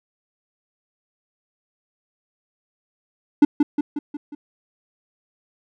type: tone with echo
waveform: triangle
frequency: 293.1 Hz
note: D4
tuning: 3 cents flat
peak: -5 dBFS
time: 3.42-3.45 s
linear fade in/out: 5 ms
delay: 180 ms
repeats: 5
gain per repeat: -5 dB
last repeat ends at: 4.35 s
effects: none